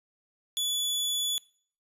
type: tone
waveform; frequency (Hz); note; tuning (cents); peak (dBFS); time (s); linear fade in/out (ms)
sawtooth; 3434; A7; -43; -24; 0.57-1.38; 0
effects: noise-tail reverb RT60 0.5 s tail -22 dB re dry + resampled to 32000 Hz